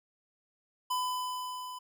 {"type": "tone with level ramp", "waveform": "square", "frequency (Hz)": 1004, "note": "B5", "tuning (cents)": 28, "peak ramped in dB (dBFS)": [-29, -41], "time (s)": [0.9, 1.79], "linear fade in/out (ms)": 10, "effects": []}